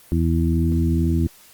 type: harmonic tone with a mistuned harmonic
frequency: 82.41 Hz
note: E2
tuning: in tune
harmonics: 1 / 2 / 3 / 4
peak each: -19 / -22 / -24 / -25 dBFS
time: 0.12-1.27 s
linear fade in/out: 0 ms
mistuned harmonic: 1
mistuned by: -16 cents
effects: white hiss -49 dBFS RMS until 1.53 s + Opus 32 kbps